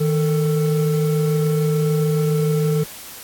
triangle tone pair together, 156.91 / 443.8 Hz, D#3 / A4, +15 / +15 cents, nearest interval octave + tritone, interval 1800 cents, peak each -15 / -19 dBFS, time 0-2.84 s, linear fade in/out 10 ms, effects white hiss -37 dBFS RMS until 3.23 s + AAC 64 kbps

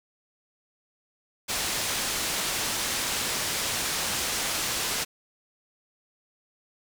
white low-pass noise, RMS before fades -29 dBFS, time 1.48-5.05 s, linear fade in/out 20 ms, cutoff 8200 Hz, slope 12 dB/octave, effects none

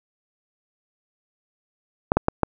clicks, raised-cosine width 1 ms, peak -3 dBFS, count 4, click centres 2.119 / 2.17 / 2.284 / 2.433 s, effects none

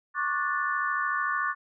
sine chord, D major seventh, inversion third, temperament just, 1101.2 / 1174.7 / 1468.3 / 1762 Hz, C#6 / D6 / F#6 / A6, -12 / 0 / -14 / +2 cents, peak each -31 dBFS, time 0.14-1.55 s, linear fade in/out 50 ms, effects none

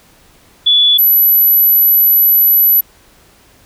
sine tone pair in turn, 3434 / 11917 Hz, A7 / F#9, -43 / +11 cents, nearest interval octave + minor seventh, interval 2154 cents, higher second, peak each -6 dBFS, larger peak neither, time 0.66-0.98 / 0.98-2.81 s, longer second, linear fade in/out 10 ms, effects pink hiss -47 dBFS RMS until 3.65 s

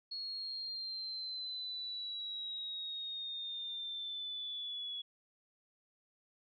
sine exponential sweep, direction down, 4332 to 3370 Hz, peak -39 dBFS, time 0.11-5.02 s, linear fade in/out 10 ms, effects none

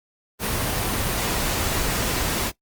pink noise, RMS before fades -24 dBFS, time 0.39-2.52 s, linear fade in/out 50 ms, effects noise-tail reverb RT60 0.1 s tail -18 dB re dry + Opus 24 kbps

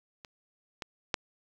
clicks, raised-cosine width 0.2 ms, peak -28 / -19 / -9 dBFS, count 3, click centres 0.248 / 0.822 / 1.142 s, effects low-pass 7000 Hz 12 dB/octave + 8-bit

